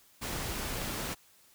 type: noise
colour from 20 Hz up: pink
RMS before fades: -36 dBFS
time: 0.21-1.15 s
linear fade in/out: 20 ms
effects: white hiss -62 dBFS RMS until 1.54 s